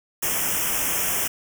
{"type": "band-stop noise", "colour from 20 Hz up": "white", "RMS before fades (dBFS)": -24, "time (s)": [0.22, 1.28], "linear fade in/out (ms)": 10, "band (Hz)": [3300, 5300], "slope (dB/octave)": 96, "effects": []}